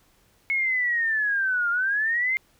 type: linear two-way sweep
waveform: sine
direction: down then up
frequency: 2192 to 1388 to 2119 Hz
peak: -21 dBFS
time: 0.5-2.37 s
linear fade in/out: 0 ms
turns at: 1.7 s
effects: pink hiss -62 dBFS RMS until 2.59 s